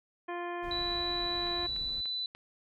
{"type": "harmonic tone", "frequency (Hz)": 349.2, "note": "F4", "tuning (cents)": 0, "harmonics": [1, 2, 3, 4, 5, 6, 7, 9], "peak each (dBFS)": [-38, -40, -41, -53, -44, -54, -50, -57], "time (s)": [0.28, 1.67], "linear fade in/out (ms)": 10}
{"type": "noise", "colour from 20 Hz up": "brown", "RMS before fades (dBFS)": -46, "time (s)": [0.62, 2.02], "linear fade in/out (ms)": 20}
{"type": "tone with pitch glide", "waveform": "sine", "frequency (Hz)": [3951, 3990], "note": ["B7", "B7"], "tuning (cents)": [0, 17], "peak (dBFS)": -32, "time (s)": [0.71, 2.26], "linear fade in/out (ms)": 2, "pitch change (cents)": 17, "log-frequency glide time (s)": [1.63, 2.03]}
{"type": "click train", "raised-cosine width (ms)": 0.3, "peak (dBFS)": -31, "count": 4, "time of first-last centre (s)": [1.47, 2.35], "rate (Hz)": 3.41}
{"effects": []}